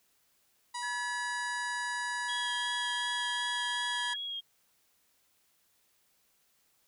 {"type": "harmonic tone", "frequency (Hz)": 971, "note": "B5", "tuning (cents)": -30, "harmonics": [1, 2, 3, 4, 5, 6, 7, 8, 9, 10], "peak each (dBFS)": [-37, -44, -52, -46, -46, -56, -49, -54, -51, -50], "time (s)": [0.74, 4.14], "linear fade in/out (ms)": 10}
{"type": "tone", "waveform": "sine", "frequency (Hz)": 1700, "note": "G#6", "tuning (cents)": 40, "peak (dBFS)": -35, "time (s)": [0.82, 4.16], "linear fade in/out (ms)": 20}
{"type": "tone with vibrato", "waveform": "sine", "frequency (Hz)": 3278, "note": "G#7", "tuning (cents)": -23, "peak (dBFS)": -35, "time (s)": [2.28, 4.41], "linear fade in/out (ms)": 20, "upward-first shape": "sine", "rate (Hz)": 2.7, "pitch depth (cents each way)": 23}
{"effects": ["white hiss -71 dBFS RMS until 6.87 s"]}